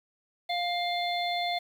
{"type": "harmonic tone", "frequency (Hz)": 702, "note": "F5", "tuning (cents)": 9, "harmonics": [1, 3, 5, 6], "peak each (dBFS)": [-29, -35, -35, -38], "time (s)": [0.49, 1.59], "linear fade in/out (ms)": 10, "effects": ["9-bit"]}